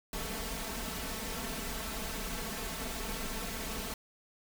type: noise with comb filter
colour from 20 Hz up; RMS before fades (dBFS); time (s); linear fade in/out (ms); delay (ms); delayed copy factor
pink; -38; 0.13-3.94; 2; 4.5; +0.85
effects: none